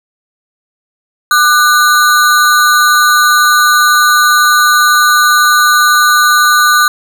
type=ring-modulated tone; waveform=square; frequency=1343 Hz; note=E6; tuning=32 cents sharp; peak=-3 dBFS; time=1.31-6.88 s; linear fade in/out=2 ms; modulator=141 Hz; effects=none